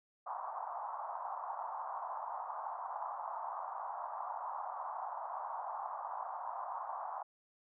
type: band-pass noise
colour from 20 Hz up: white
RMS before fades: -42 dBFS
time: 0.26-7.23 s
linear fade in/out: 10 ms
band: 710 to 1100 Hz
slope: 48 dB/octave
effects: none